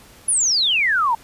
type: exponential sweep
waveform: sine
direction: down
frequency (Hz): 10548 to 880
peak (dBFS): -15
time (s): 0.28-1.15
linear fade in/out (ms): 5
effects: pink hiss -47 dBFS RMS until 1.23 s + resampled to 32000 Hz